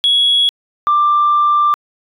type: tone pair in turn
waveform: sine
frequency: 3346 / 1183 Hz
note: G#7 / D6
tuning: +12 / +12 cents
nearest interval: octave + tritone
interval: 1800 cents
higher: first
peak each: -8 dBFS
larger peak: neither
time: 0.04-0.49 / 0.87-1.74 s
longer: second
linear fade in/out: 0 ms
effects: tanh soft clip ceiling -6 dBFS